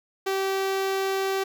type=tone with notch filter; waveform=sawtooth; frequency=386.6 Hz; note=G4; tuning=24 cents flat; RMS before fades=-26 dBFS; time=0.26-1.44 s; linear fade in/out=10 ms; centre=9100 Hz; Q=2; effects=9-bit